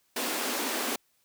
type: high-pass noise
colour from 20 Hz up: pink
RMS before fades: -31 dBFS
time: 0.16-0.96 s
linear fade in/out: 5 ms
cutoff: 220 Hz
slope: 96 dB/octave
effects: white hiss -70 dBFS RMS until 1.24 s